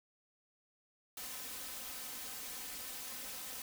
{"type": "noise with comb filter", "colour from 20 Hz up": "white", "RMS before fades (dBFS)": -45, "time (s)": [1.17, 3.62], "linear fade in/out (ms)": 2, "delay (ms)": 3.9, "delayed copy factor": 0.75, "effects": []}